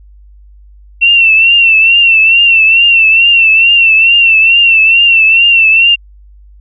sine tone with vibrato, 2705 Hz, E7, 44 cents sharp, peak -3 dBFS, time 1.01-5.96 s, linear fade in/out 20 ms, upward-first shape triangle, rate 2.3 Hz, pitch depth 74 cents each way, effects added 50 Hz sine -35 dBFS peak until 6.6 s

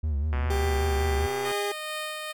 triangle tone with vibrato, 73.9 Hz, D2, 11 cents sharp, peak -22 dBFS, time 0.03-1.27 s, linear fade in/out 10 ms, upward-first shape triangle, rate 5.1 Hz, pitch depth 130 cents each way
click train, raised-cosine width 0.5 ms, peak -20 dBFS, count 148, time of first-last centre 0.33-1.515 s, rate 124 Hz
30% pulse tone with pitch glide, 396.3 to 407.2 Hz, G4 to G#4, +19 to -34 cents, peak -25 dBFS, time 0.5-1.72 s, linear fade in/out 5 ms, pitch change +47 cents, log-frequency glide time 1.09-1.55 s
10% pulse tone with tremolo, 615 Hz, D#5, 20 cents flat, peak -22 dBFS, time 1.44-2.33 s, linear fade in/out 20 ms, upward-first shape sine, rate 2.3 Hz, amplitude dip 30%
effects none

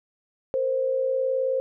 sine tone pair together, 466.2 / 525.4 Hz, A#4 / C5, 0 / +7 cents, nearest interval major second, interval 207 cents, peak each -30 / -22 dBFS, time 0.54-1.6 s, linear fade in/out 0 ms, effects none

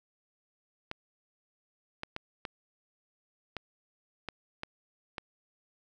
clicks, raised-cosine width 0.3 ms, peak -20 dBFS, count 8, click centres 0.914 / 2.034 / 2.164 / 2.452 / 3.567 / 4.287 / 4.634 / 5.182 s, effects none

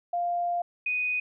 sine tone pair in turn, 698.5 / 2489 Hz, F5 / D#7, 0 / 0 cents, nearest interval octave + minor seventh, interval 2200 cents, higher second, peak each -25 dBFS, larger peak neither, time 0.13-0.62 / 0.86-1.2 s, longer first, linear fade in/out 5 ms, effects none

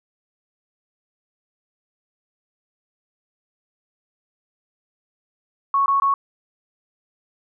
sine tone bursts, 1106 Hz, C#6, 4 cents flat, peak -15 dBFS, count 3, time 5.74-6.14 s, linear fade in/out 2 ms, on 120 ms, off 20 ms, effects none

